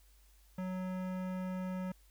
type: tone with hard clipping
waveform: sine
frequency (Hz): 185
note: F#3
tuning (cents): 0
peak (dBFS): -38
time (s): 0.58-1.92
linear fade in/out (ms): 5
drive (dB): 17
effects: added 50 Hz sine -61 dBFS peak until 2.1 s + white hiss -69 dBFS RMS until 2.1 s